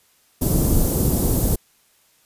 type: band-stop noise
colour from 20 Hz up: pink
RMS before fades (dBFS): -18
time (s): 0.41-1.56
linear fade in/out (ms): 10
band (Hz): 390 to 12000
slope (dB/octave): 12
effects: white hiss -59 dBFS RMS until 2.25 s + resampled to 32000 Hz